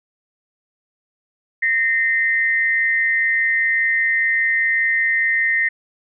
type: tone pair together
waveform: sine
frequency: 1841 / 2066 Hz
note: A#6 / C7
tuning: -22 / -22 cents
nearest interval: major second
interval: 200 cents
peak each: -17 / -19 dBFS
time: 1.62-5.69 s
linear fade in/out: 10 ms
effects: none